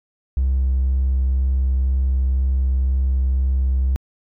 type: tone with vibrato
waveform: triangle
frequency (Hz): 65.41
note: C2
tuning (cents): 0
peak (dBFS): -12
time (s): 0.37-3.96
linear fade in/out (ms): 0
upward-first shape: sine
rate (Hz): 2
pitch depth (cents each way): 9
effects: tanh soft clip ceiling -12 dBFS